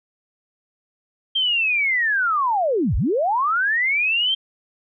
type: linear two-way sweep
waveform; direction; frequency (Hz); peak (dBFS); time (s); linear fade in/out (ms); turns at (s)
sine; down then up; 3188 to 39.39 to 3188; -17; 1.35-4.35; 10; 2.96
effects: none